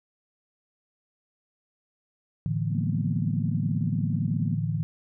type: chord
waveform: sine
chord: A suspended fourth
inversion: none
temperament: just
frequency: 110 / 146.67 / 165 Hz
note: A2 / D3 / E3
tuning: 0 / -2 / +2 cents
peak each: -29 dBFS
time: 2.46-4.83 s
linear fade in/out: 0 ms
type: tone with vibrato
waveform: sine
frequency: 207.7 Hz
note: G#3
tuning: in tune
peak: -29 dBFS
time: 2.69-4.59 s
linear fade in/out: 50 ms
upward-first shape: square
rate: 17 Hz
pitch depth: 220 cents each way
effects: none